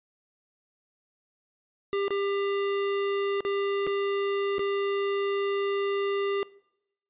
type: tone with dropouts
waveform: square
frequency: 398.6 Hz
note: G4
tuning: 29 cents sharp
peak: -26 dBFS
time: 1.93-6.43 s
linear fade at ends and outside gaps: 0 ms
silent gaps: 2.081-2.106 / 3.406-3.45 / 3.867-3.873 / 4.583-4.593 s
effects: noise-tail reverb RT60 0.8 s tail -22 dB re dry + resampled to 8000 Hz